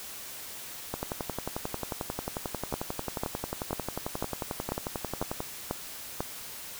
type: two click trains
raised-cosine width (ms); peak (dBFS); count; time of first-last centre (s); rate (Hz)
1; -17 / -15; 51 / 8; 0.94-5.404 / 2.74-6.205; 11.2 / 2.02
effects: white hiss -42 dBFS RMS until 6.79 s